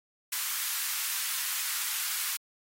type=high-pass noise; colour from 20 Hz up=white; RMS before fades=-32 dBFS; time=0.32-2.37 s; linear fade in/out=5 ms; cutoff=1100 Hz; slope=24 dB/octave; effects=AAC 48 kbps